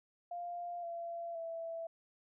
sine tone with pitch steps, 698.5 / 680.2 / 662.3 Hz, F5 / F5 / E5, 0 / -46 / +8 cents, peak -39 dBFS, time 0.31-1.87 s, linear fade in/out 5 ms, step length 520 ms, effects none

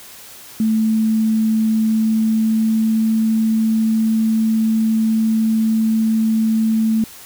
sine tone with pitch glide, 220 to 221.4 Hz, A3 to A3, 0 to +11 cents, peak -13 dBFS, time 0.6-7.04 s, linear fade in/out 2 ms, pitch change +11 cents, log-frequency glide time 1.78-3.02 s, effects white hiss -39 dBFS RMS until 7.25 s

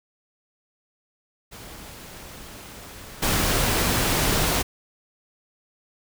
pink noise with level steps, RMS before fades -41 / -22 dBFS, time 1.51-4.63 s, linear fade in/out 20 ms, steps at 3.22 s, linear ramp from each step 10 ms, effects none

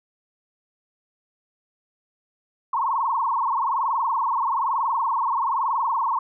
sine tone with frequency modulation, 1006 Hz, B5, 32 cents sharp, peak -20 dBFS, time 2.73-6.19 s, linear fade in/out 5 ms, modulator 21.1 Hz, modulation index 5.2, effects none

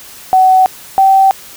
sine tone pair in turn, 751 / 773.5 Hz, F#5 / G5, +26 / -23 cents, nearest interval minor second, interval 51 cents, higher second, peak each -4 dBFS, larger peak neither, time 0.33-0.66 / 0.98-1.31 s, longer neither, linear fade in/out 0 ms, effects white hiss -34 dBFS RMS until 1.56 s

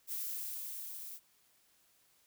violet noise with level ramp, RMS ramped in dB -38 to -47 dBFS, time 0.07-1.2 s, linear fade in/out 50 ms, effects white hiss -70 dBFS RMS until 2.26 s

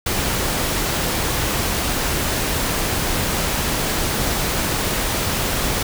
pink noise, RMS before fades -21 dBFS, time 0.06-5.83 s, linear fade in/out 5 ms, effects none

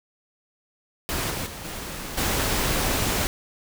pink noise with level steps, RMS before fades -27 / -30 / -37 / -34 / -24 dBFS, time 1.09-3.27 s, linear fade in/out 0 ms, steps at 1.3 / 1.46 / 1.64 / 2.17 s, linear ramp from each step 10 ms, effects none

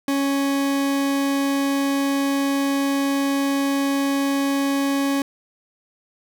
40% pulse tone, 277.2 Hz, C#4, in tune, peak -18 dBFS, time 0.08-5.22 s, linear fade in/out 2 ms, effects none

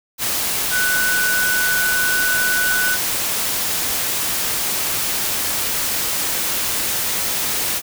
sine tone in noise, 1490 Hz, F#6, 12 cents sharp, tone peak -17 dBFS, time 0.7-2.98 s, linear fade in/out 50 ms, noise white, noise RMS -21 dBFS, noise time 0.18-7.82 s, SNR +1 dB, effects none

